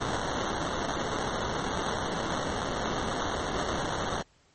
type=noise with sample-and-hold; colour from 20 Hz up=violet; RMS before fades=-31 dBFS; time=0-4.23 s; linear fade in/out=20 ms; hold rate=2450 Hz; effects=pink hiss -64 dBFS RMS until 4.54 s + MP3 32 kbps